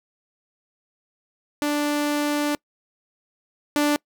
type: tone pair in turn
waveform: sawtooth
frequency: 293.7 / 293.7 Hz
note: D4 / D4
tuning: 0 / 0 cents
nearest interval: unison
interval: 0 cents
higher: neither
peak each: -17 / -14 dBFS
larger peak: second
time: 1.62-2.55 / 3.76-3.96 s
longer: first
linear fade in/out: 0 ms
effects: noise-tail reverb RT60 0.1 s tail -25 dB re dry